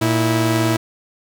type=tone pair together; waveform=sawtooth; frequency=115.4 / 326.2 Hz; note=A#2 / E4; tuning=-17 / -18 cents; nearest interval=octave + tritone; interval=1799 cents; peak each=-14 dBFS; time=0.01-0.77 s; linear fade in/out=10 ms; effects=none